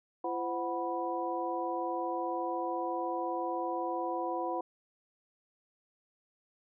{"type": "tone cluster", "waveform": "sine", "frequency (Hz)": [340.6, 515, 739, 983], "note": ["F4", "C5", "F#5", "B5"], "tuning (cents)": [-43, -28, -2, -8], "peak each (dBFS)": [-37, -38, -36, -37], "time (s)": [0.24, 4.61], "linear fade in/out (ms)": 5, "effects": []}